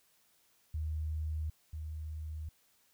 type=tone pair in turn; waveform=sine; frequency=77.7 / 77.7 Hz; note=D#2 / D#2; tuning=-2 / -2 cents; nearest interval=unison; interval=0 cents; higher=neither; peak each=-33 / -38 dBFS; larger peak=first; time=0.74-1.5 / 1.73-2.49 s; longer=neither; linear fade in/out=5 ms; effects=white hiss -70 dBFS RMS until 2.93 s